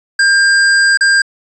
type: tone with dropouts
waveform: square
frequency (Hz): 1600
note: G6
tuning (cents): +35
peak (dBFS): -8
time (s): 0.19-1.22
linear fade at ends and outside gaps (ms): 5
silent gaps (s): 0.974-1.008
effects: resampled to 22050 Hz + 8-bit